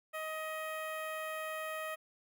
15% pulse tone with notch filter, 629 Hz, D#5, 19 cents sharp, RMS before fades -40 dBFS, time 0.13-1.96 s, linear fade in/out 20 ms, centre 5800 Hz, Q 1.1, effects none

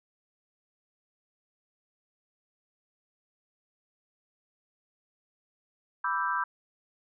sine chord, E minor seventh, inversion second, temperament equal with one note detuned, 987.8 / 1174.7 / 1328.4 / 1568 Hz, B5 / D6 / E6 / G6, 0 / 0 / +13 / 0 cents, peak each -31 / -33 / -33 / -32 dBFS, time 6.04-6.44 s, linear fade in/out 5 ms, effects none

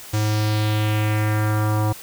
square tone with low-pass filter sweep, 106.8 Hz, G#2, 49 cents sharp, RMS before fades -20 dBFS, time 0.13-1.93 s, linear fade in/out 10 ms, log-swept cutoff 7100 to 950 Hz, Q 2.2, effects white hiss -39 dBFS RMS until 2.02 s

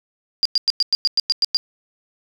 sine tone bursts, 4821 Hz, D8, 45 cents sharp, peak -13 dBFS, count 10, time 0.43-1.57 s, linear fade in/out 0 ms, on 24 ms, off 100 ms, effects none

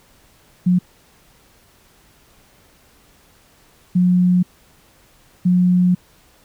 sine tone bursts at uneven times, 180 Hz, F#3, 47 cents flat, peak -11 dBFS, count 3, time 0.66-0.79 / 3.95-4.43 / 5.45-5.95 s, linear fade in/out 10 ms, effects pink hiss -53 dBFS RMS until 6.44 s

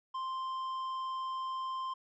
sine tone with tanh clipping, 1046.5 Hz, C6, in tune, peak -36 dBFS, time 0.14-1.94 s, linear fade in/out 10 ms, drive 7 dB, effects none

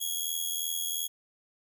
10% pulse tone with amplitude modulation, 3322 Hz, G#7, in tune, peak -19 dBFS, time 0-1.08 s, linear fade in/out 20 ms, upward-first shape sine, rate 82.8 Hz, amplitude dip 65%, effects none

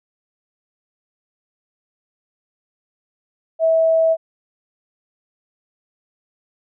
sine tone, 650 Hz, E5, 24 cents flat, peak -12 dBFS, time 3.59-4.17 s, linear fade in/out 50 ms, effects none

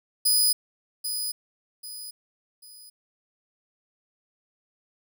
15% pulse tone with echo, 4978 Hz, D#8, in tune, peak -12 dBFS, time 0.25-0.53 s, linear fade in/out 10 ms, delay 790 ms, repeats 3, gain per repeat -9 dB, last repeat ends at 2.9 s, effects none

